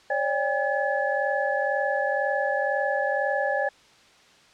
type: tone cluster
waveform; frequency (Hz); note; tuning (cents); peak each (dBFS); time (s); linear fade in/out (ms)
sine; 545 / 587 / 803 / 1709; C#5 / D5 / G5 / G#6; -29 / -1 / +41 / +49; -28; 0.1-3.69; 5
effects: white hiss -55 dBFS RMS until 4.53 s + low-pass 5000 Hz 12 dB/octave